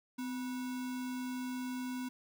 sine tone with sample-and-hold, 254.2 Hz, C4, 50 cents flat, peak -36 dBFS, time 0.18-2.09 s, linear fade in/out 10 ms, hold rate 1225 Hz, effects none

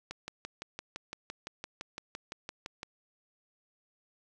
click train, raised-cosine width 0.2 ms, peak -22 dBFS, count 17, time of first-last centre 0.11-2.831 s, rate 5.88 Hz, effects none

